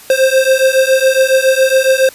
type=beating tone pair; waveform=square; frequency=523.3 / 530.5 Hz; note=C5 / C5; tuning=0 / +24 cents; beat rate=7.2 Hz; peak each=-12 dBFS; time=0.1-2.09 s; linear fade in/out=2 ms; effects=white hiss -37 dBFS RMS until 2.14 s + resampled to 32000 Hz